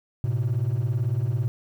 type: beating tone pair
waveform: triangle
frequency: 110 / 128 Hz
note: A2 / C3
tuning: 0 / -38 cents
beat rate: 18 Hz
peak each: -22 dBFS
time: 0.24-1.48 s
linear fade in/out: 0 ms
effects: tanh soft clip ceiling -16 dBFS + 9-bit